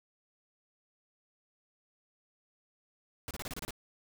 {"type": "noise bursts", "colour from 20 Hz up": "pink", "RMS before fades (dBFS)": -40, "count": 8, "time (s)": [3.28, 3.707], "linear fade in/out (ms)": 0, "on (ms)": 28, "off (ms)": 29, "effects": []}